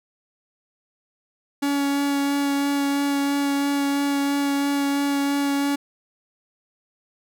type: tone with vibrato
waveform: 45% pulse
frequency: 281.8 Hz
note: C#4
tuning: 29 cents sharp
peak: -20 dBFS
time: 1.62-5.76 s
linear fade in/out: 10 ms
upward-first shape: sine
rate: 3 Hz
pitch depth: 10 cents each way
effects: none